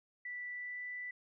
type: tone with pitch glide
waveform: sine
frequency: 1969 to 1980.4 Hz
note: B6 to B6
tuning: -6 to +4 cents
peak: -40 dBFS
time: 0.25-1.11 s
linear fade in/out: 5 ms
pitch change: +10 cents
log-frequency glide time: 0.51-0.83 s
effects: none